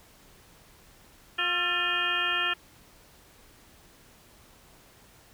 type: harmonic tone with a mistuned harmonic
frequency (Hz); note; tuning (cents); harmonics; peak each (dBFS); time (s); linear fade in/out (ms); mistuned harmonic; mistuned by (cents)
354.3; F4; +25; 1 / 2 / 3 / 4 / 5 / 7 / 8 / 9; -41 / -40 / -40 / -31 / -30 / -32 / -32 / -33; 1.38-2.54; 10; 4; -61
effects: pink hiss -56 dBFS RMS until 5.33 s